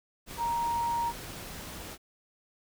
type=tone in noise; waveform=sine; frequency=937 Hz; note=A#5; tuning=9 cents sharp; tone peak=-27 dBFS; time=0.37-1.13 s; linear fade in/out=50 ms; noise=pink; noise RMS=-42 dBFS; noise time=0.26-1.98 s; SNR=+12 dB; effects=none